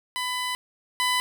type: tone pair in turn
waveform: 15% pulse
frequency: 1000 / 1000 Hz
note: B5 / B5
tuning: +21 / +21 cents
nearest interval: unison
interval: 0 cents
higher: neither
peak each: -20 / -15 dBFS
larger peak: second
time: 0.16-0.55 / 1-1.2 s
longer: first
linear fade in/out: 0 ms
effects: none